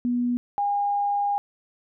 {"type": "tone pair in turn", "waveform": "sine", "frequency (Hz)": [243.5, 812], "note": ["B3", "G#5"], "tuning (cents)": [-24, -39], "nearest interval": "octave + major sixth", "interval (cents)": 2085, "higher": "second", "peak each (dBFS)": -21, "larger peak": "neither", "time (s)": [[0.05, 0.37], [0.58, 1.38]], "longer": "second", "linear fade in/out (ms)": 0, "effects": []}